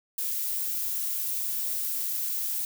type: noise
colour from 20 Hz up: violet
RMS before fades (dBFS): -30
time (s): 0.18-2.65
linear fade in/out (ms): 2
effects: none